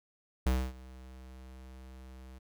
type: tone with ADSR envelope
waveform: square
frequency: 64.3 Hz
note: C2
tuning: 30 cents flat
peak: -25 dBFS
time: 0.46-2.39 s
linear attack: 5 ms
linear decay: 260 ms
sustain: -23 dB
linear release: 13 ms
effects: none